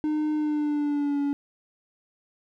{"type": "tone with pitch glide", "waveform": "triangle", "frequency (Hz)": [304.7, 284.3], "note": ["D#4", "C#4"], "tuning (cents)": [-36, 44], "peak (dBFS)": -21, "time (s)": [0.04, 1.33], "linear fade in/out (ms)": 0, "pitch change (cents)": -120, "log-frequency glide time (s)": [0.34, 1.2], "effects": []}